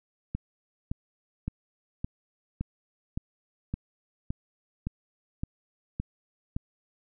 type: click train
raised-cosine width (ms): 5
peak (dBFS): -18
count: 12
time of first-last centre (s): 0.35-6.565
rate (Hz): 1.77
effects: none